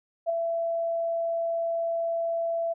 sine tone with ADSR envelope, 669 Hz, E5, 25 cents sharp, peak -20 dBFS, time 0.26-2.74 s, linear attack 36 ms, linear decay 6 ms, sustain -5 dB, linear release 19 ms, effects none

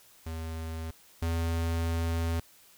square tone pair in turn, 81 / 82.99 Hz, E2 / E2, -30 / +12 cents, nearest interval unison, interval 42 cents, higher second, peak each -35 / -28 dBFS, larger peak second, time 0.26-0.91 / 1.22-2.4 s, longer second, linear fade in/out 5 ms, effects white hiss -58 dBFS RMS until 2.77 s

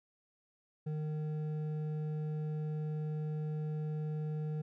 sine tone with hard clipping, 153.2 Hz, D#3, 27 cents flat, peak -36 dBFS, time 0.86-4.62 s, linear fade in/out 10 ms, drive 7 dB, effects none

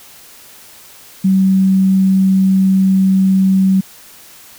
sine tone, 190.8 Hz, G3, 47 cents flat, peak -8 dBFS, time 1.24-3.81 s, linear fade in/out 10 ms, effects white hiss -40 dBFS RMS until 4.58 s

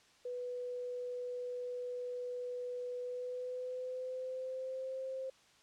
sine tone with pitch glide, 493.9 to 526.3 Hz, B4 to C5, 0 to +10 cents, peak -38 dBFS, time 0.25-5.3 s, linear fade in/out 5 ms, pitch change +110 cents, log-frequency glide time 3-5 s, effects white hiss -65 dBFS RMS until 5.62 s + low-pass 6000 Hz 12 dB/octave

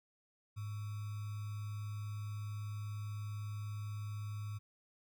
sine tone with sample-and-hold, 104.4 Hz, G#2, 10 cents sharp, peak -39 dBFS, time 0.56-4.59 s, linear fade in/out 20 ms, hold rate 1225 Hz, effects none

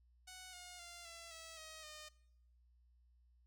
5% pulse tone with pitch steps, 740 / 716.9 / 694.4 / 672.7 / 651.7 / 631.3 / 611.6 Hz, F#5 / F5 / F5 / E5 / E5 / D#5 / D#5, 0 / +45 / -10 / +35 / -20 / +25 / -30 cents, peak -40 dBFS, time 0.27-2.09 s, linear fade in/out 10 ms, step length 260 ms, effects noise-tail reverb RT60 0.8 s tail -20 dB re dry + added 60 Hz sine -67 dBFS peak until 3.46 s

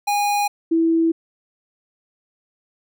square / sine tone pair in turn, 820 / 328.6 Hz, G#5 / E4, -22 / -5 cents, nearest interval octave + major third, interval 1583 cents, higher first, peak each -18 / -14 dBFS, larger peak second, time 0.07-0.48 / 0.71-1.12 s, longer neither, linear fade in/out 10 ms, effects none

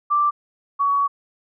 sine tone pair in turn, 1174.7 / 1126.4 Hz, D6 / C#6, 0 / +27 cents, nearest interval minor second, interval 73 cents, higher first, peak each -15 / -16 dBFS, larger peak first, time 0.1-0.31 / 0.79-1.08 s, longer second, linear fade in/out 20 ms, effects none

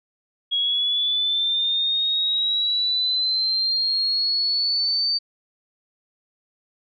sine linear sweep, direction up, 3305 to 4601 Hz, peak -19 dBFS, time 0.51-5.19 s, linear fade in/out 20 ms, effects none

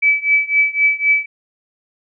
sine tone with tremolo, 2300 Hz, D7, 37 cents flat, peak -8 dBFS, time 0.02-1.26 s, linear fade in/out 10 ms, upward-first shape triangle, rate 3.9 Hz, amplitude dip 95%, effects none

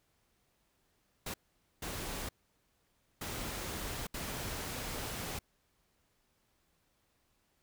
pink noise bursts at uneven times, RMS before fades -40 dBFS, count 4, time 1.26-1.34 / 1.82-2.29 / 3.21-4.07 / 4.14-5.39 s, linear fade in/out 5 ms, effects pink hiss -75 dBFS RMS until 7.62 s

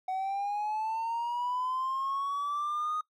triangle linear sweep, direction up, 746 to 1244.5 Hz, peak -27 dBFS, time 0.08-3.01 s, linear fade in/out 5 ms, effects noise-tail reverb RT60 0.1 s tail -21 dB re dry + tanh soft clip ceiling -24 dBFS

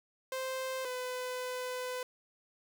sawtooth tone pair in turn, 522 / 503.3 Hz, C5 / B4, -4 / +33 cents, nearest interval minor second, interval 63 cents, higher first, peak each -31 / -32 dBFS, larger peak first, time 0.32-0.85 / 0.85-2.03 s, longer second, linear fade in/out 2 ms, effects none

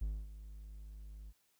triangle tone with ADSR envelope, 51.91 Hz, G#1, in tune, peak -31 dBFS, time 0.01-1.33 s, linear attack 9 ms, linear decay 250 ms, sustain -14 dB, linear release 40 ms, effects white hiss -75 dBFS RMS until 1.59 s

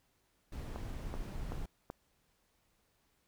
brown noise, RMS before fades -41 dBFS, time 0.52-1.66 s, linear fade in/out 5 ms
click train, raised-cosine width 1 ms, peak -27 dBFS, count 4, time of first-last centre 0.76-1.901 s, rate 2.63 Hz
effects pink hiss -75 dBFS RMS until 3.27 s

